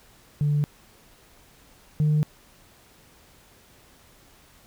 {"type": "tone pair in turn", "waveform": "sine", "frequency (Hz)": [146.83, 151.48], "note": ["D3", "D#3"], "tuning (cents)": [0, -46], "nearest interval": "minor second", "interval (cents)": 54, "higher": "second", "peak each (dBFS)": [-18, -16], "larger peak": "second", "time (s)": [[0.41, 0.64], [2, 2.23]], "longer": "neither", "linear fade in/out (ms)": 0, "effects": ["tanh soft clip ceiling -16 dBFS", "pink hiss -55 dBFS RMS until 4.66 s"]}